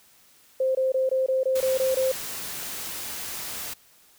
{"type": "tone bursts", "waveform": "sine", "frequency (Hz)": 523.3, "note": "C5", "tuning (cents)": 0, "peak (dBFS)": -20, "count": 9, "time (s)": [0.6, 2.118], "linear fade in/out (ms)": 5, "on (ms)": 150, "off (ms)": 21}
{"type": "noise", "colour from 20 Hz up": "white", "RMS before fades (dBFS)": -34, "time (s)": [1.55, 3.74], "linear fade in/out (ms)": 10}
{"effects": ["white hiss -57 dBFS RMS until 4.18 s"]}